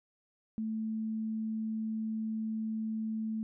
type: tone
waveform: sine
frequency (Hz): 220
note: A3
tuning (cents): 0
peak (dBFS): -32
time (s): 0.58-3.43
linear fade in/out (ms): 0
effects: none